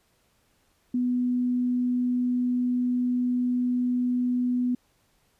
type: tone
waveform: sine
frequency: 247.5 Hz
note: B3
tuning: 4 cents sharp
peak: -22 dBFS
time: 0.94-4.75 s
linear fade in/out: 5 ms
effects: pink hiss -67 dBFS RMS until 5.39 s + resampled to 32000 Hz